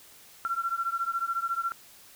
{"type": "beating tone pair", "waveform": "sine", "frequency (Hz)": [1356, 1370], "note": ["E6", "F6"], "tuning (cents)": [49, -34], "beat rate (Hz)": 14, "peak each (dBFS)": [-30, -31], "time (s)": [0.45, 1.72], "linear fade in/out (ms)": 0, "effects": ["white hiss -53 dBFS RMS until 2.15 s"]}